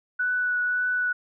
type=tone with vibrato; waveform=sine; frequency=1480 Hz; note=F#6; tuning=in tune; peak=-22 dBFS; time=0.19-1.13 s; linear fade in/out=10 ms; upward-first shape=triangle; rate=1.8 Hz; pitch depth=14 cents each way; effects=none